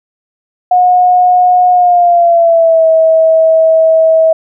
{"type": "tone with pitch glide", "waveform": "sine", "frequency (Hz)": [724, 645], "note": ["F#5", "E5"], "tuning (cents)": [-38, -38], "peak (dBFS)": -4, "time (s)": [0.71, 4.33], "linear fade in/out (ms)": 5, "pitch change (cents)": -200, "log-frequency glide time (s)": [1.71, 2.87], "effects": []}